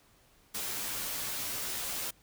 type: noise with comb filter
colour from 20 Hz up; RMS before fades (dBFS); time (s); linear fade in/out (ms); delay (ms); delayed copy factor
white; -36; 0.54-2.11; 10; 12; -0.65
effects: pink hiss -64 dBFS RMS until 2.22 s